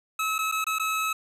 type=tone with dropouts; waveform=25% pulse; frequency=1291 Hz; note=E6; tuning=37 cents flat; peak=-21 dBFS; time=0.19-1.13 s; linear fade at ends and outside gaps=5 ms; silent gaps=0.383-0.388 / 0.516-0.522 / 0.643-0.666 / 0.786-0.796 s; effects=resampled to 32000 Hz + 9-bit